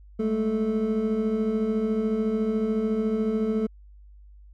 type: tone cluster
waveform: triangle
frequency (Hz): 206.8 / 220.7 / 436.7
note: G#3 / A3 / A4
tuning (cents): -7 / +5 / -13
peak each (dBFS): -29 / -23 / -25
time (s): 0.19-3.67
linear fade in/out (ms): 10
effects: added 50 Hz sine -46 dBFS peak until 4.53 s